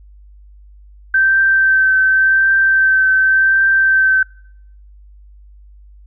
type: tone with vibrato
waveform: sine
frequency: 1553 Hz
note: G6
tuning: 17 cents flat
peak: -9 dBFS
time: 1.14-4.23 s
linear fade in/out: 5 ms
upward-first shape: triangle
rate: 0.89 Hz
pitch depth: 19 cents each way
effects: noise-tail reverb RT60 0.7 s tail -26 dB re dry + added 50 Hz sine -39 dBFS peak until 6.06 s